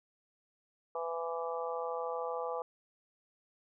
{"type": "harmonic tone", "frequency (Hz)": 166.6, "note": "E3", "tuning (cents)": 19, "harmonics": [3, 4, 5, 6, 7], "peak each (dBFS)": [-37, -42, -41, -45, -42], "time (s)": [0.95, 2.62], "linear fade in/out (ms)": 2, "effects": []}